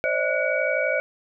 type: tone cluster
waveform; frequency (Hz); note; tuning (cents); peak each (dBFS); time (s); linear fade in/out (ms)
sine; 527 / 586 / 638 / 1467 / 2268; C5 / D5 / D#5 / F#6 / C#7; +12 / -4 / +43 / -15 / +39; -27; 0.04-1; 0
effects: none